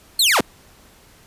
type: linear sweep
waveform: sawtooth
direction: down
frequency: 4435 to 85.5 Hz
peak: -10 dBFS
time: 0.19-0.41 s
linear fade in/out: 5 ms
effects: pink hiss -50 dBFS RMS until 1.26 s + resampled to 32000 Hz